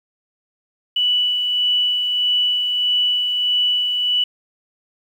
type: tone with tremolo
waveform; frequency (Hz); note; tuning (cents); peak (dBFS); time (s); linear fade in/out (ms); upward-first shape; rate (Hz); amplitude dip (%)
sine; 2960; F#7; 0; -14; 0.96-4.24; 5; sine; 1.6; 35
effects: 8-bit